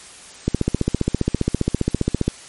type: click train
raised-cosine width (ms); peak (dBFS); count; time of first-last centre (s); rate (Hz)
3; -4; 28; 0.48-2.28; 15
effects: white hiss -41 dBFS RMS until 2.48 s + MP3 48 kbps